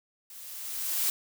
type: noise with level ramp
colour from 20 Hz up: blue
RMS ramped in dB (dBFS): -47 to -26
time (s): 0.3-1.1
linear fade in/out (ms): 2
effects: none